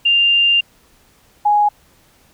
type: tone pair in turn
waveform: sine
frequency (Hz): 2794 / 830.7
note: F7 / G#5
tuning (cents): 0 / 0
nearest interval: octave + major sixth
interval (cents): 2100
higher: first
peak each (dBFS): -10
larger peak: neither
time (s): 0.05-0.61 / 1.45-1.69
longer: first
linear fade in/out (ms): 10
effects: pink hiss -53 dBFS RMS until 2.33 s